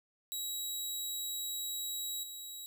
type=tone with level steps; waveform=15% pulse; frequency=3870 Hz; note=B7; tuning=36 cents flat; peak=-29 / -36 dBFS; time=0.32-2.66 s; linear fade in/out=0 ms; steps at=2.23 s; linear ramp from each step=5 ms; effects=none